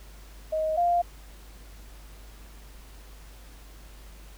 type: tone pair in turn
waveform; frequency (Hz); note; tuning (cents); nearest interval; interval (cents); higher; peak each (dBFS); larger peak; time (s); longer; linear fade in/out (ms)
sine; 628 / 697.8; D#5 / F5; +16 / -2; major second; 182; second; -24 / -20; second; 0.52-0.77 / 0.77-1.02; neither; 10
effects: added 50 Hz sine -45 dBFS peak until 4.37 s + pink hiss -53 dBFS RMS until 4.37 s